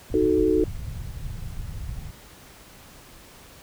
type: low-pass noise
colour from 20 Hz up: pink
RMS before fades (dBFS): -33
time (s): 0.1-2.11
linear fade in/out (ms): 2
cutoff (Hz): 140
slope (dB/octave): 24
type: chord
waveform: sine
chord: D# diminished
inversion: none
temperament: equal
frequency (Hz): 311.1 / 370 / 440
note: D#4 / F#4 / A4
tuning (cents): 0 / 0 / 0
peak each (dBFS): -22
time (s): 0.14-0.64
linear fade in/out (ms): 2
effects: pink hiss -48 dBFS RMS until 3.62 s